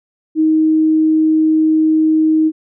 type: tone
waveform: sine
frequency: 314.4 Hz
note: D#4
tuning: 18 cents sharp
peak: -9 dBFS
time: 0.35-2.52 s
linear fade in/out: 50 ms
effects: none

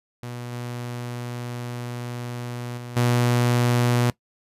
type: tone with level steps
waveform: sawtooth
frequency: 121.4 Hz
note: B2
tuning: 29 cents flat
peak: -28 / -26 / -30 / -14 dBFS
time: 0.23-4.1 s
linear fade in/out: 0 ms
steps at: 0.52 / 2.77 / 2.96 s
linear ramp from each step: 10 ms
effects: noise-tail reverb RT60 0.1 s tail -20 dB re dry + resampled to 32000 Hz

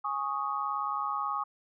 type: chord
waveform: sine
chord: Ab suspended fourth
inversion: none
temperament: just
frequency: 830.6 / 1107.5 / 1245.9 Hz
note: Ab5 / Db6 / Eb6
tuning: 0 / -2 / +2 cents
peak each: -36 / -33 / -33 dBFS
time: 0.04-1.44 s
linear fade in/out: 10 ms
effects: none

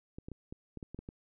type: clicks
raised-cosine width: 3 ms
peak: -30 dBFS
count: 9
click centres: 0.185 / 0.285 / 0.317 / 0.525 / 0.773 / 0.828 / 0.946 / 0.99 / 1.089 s
effects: none

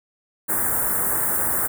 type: band-stop noise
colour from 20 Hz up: white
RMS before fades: -22 dBFS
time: 0.48-1.68 s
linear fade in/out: 20 ms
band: 1800 to 8300 Hz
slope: 48 dB/octave
effects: none

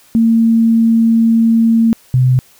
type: tone pair in turn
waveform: sine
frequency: 227.6 / 127.74 Hz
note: A#3 / C3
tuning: -41 / -41 cents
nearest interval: minor seventh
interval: 1000 cents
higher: first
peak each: -7 dBFS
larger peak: neither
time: 0.15-1.93 / 2.14-2.39 s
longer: first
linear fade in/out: 0 ms
effects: white hiss -47 dBFS RMS until 2.59 s

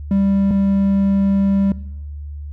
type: tone pair in turn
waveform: triangle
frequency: 196.8 / 196.8 Hz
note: G3 / G3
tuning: +7 / +7 cents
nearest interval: unison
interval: 0 cents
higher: neither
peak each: -11 dBFS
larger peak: neither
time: 0.11-0.51 / 0.51-1.72 s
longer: second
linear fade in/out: 2 ms
effects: noise-tail reverb RT60 0.9 s tail -19 dB re dry + added 73 Hz sine -27 dBFS peak until 2.52 s

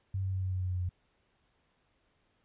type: tone with pitch steps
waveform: sine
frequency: 96 / 95.12 / 94.24 / 93.37 / 92.52 / 91.66 / 90.82 / 89.99 Hz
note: G2 / F#2 / F#2 / F#2 / F#2 / F#2 / F#2 / F#2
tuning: -36 / +48 / +32 / +16 / 0 / -16 / -32 / -48 cents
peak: -30 dBFS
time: 0.14-0.892 s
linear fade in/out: 5 ms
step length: 94 ms
effects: pink hiss -73 dBFS RMS until 2.44 s + resampled to 8000 Hz

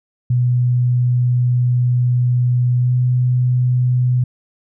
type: tone with pitch glide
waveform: sine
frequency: 123.47 to 124.98 Hz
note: B2 to B2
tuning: 0 to +21 cents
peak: -12 dBFS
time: 0.3-4.24 s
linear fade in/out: 5 ms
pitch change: +21 cents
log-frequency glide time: 2.78-2.92 s
effects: none

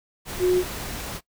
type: tone in noise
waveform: sine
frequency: 363.3 Hz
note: F#4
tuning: 32 cents flat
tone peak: -16 dBFS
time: 0.39-0.64 s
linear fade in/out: 50 ms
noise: pink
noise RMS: -33 dBFS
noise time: 0.25-1.21 s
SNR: +14 dB
effects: noise-tail reverb RT60 0.1 s tail -19 dB re dry

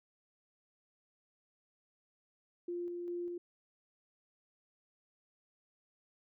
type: tone with tremolo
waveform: sine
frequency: 349.3 Hz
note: F4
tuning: in tune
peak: -36 dBFS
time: 2.68-3.38 s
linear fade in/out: 5 ms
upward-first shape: square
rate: 2.5 Hz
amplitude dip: 25%
effects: none

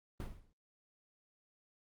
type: noise with exponential decay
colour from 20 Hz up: brown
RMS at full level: -35 dBFS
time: 0.2-0.53 s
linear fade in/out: 1 ms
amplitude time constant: 71 ms
effects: Opus 32 kbps

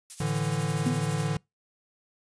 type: noise with tremolo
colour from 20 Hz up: violet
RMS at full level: -34 dBFS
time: 0.1-1.27 s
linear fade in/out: 0 ms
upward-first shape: sine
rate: 12 Hz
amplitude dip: 65%
type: chord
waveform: square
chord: A suspended fourth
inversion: none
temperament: equal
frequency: 110 / 146.83 / 164.81 Hz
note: A2 / D3 / E3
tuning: 0 / 0 / 0 cents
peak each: -34 / -29 / -32 dBFS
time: 0.2-1.37 s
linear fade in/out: 5 ms
type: tone with exponential decay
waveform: sine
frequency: 246.9 Hz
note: B3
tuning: in tune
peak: -21 dBFS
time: 0.86-1.11 s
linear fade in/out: 5 ms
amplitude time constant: 54 ms
effects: noise-tail reverb RT60 0.2 s tail -26 dB re dry + resampled to 22050 Hz

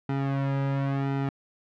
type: tone with flanger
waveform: sawtooth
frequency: 137.6 Hz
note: C#3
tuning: 12 cents flat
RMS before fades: -27 dBFS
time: 0.09-1.29 s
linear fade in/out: 2 ms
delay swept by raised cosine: 1.8 to 2.76 ms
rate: 0.95 Hz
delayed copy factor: -0.85
effects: low-pass 2000 Hz 12 dB/octave

